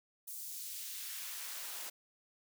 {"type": "noise with high-pass filter sweep", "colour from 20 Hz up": "white", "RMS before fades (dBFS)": -44, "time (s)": [0.27, 1.9], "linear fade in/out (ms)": 10, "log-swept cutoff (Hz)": [8100, 440], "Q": 0.75, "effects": []}